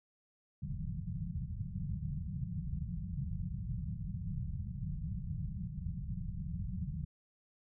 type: low-pass noise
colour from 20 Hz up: white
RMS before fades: -39 dBFS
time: 0.62-7.05 s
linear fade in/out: 10 ms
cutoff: 190 Hz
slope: 96 dB/octave
effects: none